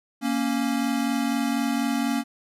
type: tone pair together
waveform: square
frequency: 233.1 / 277.2 Hz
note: A#3 / C#4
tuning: 0 / 0 cents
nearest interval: minor third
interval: 300 cents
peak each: -26 dBFS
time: 0.21-2.24 s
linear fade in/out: 50 ms
effects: resampled to 32000 Hz